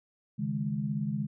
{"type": "chord", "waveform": "sine", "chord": "C# suspended second", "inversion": "none", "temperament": "equal", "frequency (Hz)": [138.59, 155.56, 207.7], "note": ["C#3", "D#3", "G#3"], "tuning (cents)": [0, 0, 0], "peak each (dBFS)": [-34, -34, -32], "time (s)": [0.38, 1.27], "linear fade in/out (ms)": 20, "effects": []}